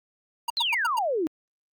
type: tone bursts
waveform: square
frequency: 940 Hz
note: A#5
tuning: 14 cents sharp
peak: -25 dBFS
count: 5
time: 0.48-0.99 s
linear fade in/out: 5 ms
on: 22 ms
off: 100 ms
type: exponential sweep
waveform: sine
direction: down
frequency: 4275 to 296.6 Hz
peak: -23 dBFS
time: 0.57-1.27 s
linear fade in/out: 0 ms
effects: Opus 48 kbps